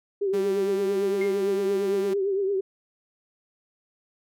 sine tone with vibrato, 392 Hz, G4, in tune, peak -22 dBFS, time 0.21-2.61 s, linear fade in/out 10 ms, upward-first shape triangle, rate 8.8 Hz, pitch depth 83 cents each way
sawtooth tone with pitch glide, 196 to 198.16 Hz, G3 to G3, 0 to +19 cents, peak -28 dBFS, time 0.33-2.14 s, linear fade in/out 10 ms, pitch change +19 cents, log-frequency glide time 0.58-0.98 s
sine tone with exponential decay, 2129 Hz, C7, 30 cents sharp, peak -29 dBFS, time 1.21-1.41 s, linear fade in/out 5 ms, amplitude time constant 42 ms
effects none

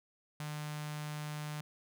sawtooth tone with notch filter, 150 Hz, D3, 37 cents sharp, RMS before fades -41 dBFS, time 0.4-1.61 s, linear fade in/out 2 ms, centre 370 Hz, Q 0.59, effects none

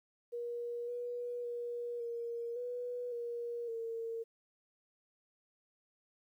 sine tone with pitch steps, 476.4 / 484.6 / 478.4 / 469.1 / 489.7 / 473.7 / 456.8 Hz, A#4 / B4 / A#4 / A#4 / B4 / A#4 / A#4, +38 / -33 / +45 / +11 / -15 / +28 / -35 cents, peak -37 dBFS, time 0.32-4.24 s, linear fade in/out 20 ms, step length 560 ms, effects 12-bit

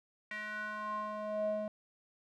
square tone with band-pass filter sweep, 212 Hz, G#3, 36 cents sharp, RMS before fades -38 dBFS, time 0.31-1.68 s, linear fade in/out 2 ms, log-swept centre 2000 to 510 Hz, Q 5, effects none

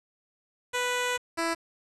10% pulse tone pair in turn, 493.9 / 331.7 Hz, B4 / E4, 0 / +11 cents, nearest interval perfect fifth, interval 689 cents, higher first, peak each -18 dBFS, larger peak neither, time 0.73-1.18 / 1.37-1.55 s, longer first, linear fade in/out 20 ms, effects resampled to 24000 Hz + 8-bit

